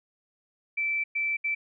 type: tone bursts at uneven times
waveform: sine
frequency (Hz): 2327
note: D7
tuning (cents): -17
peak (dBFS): -25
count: 3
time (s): 0.77-1.04 / 1.15-1.37 / 1.44-1.55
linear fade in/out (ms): 10
effects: none